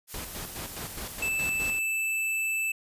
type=noise; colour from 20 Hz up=blue; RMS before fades=-40 dBFS; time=0.07-1.25 s; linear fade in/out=50 ms
type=noise with tremolo; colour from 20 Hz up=pink; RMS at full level=-37 dBFS; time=0.14-1.79 s; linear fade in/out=2 ms; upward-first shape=square; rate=4.8 Hz; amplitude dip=60%
type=tone; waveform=square; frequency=2637 Hz; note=E7; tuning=in tune; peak=-27 dBFS; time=1.22-2.72 s; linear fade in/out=5 ms
effects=resampled to 32000 Hz